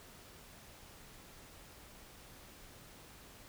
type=silence; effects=pink hiss -56 dBFS RMS until 3.48 s